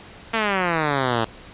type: exponential sweep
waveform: 5% pulse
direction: down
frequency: 230.5 to 110 Hz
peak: -8 dBFS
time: 0.33-1.25 s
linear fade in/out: 10 ms
effects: pink hiss -43 dBFS RMS until 1.53 s + resampled to 8000 Hz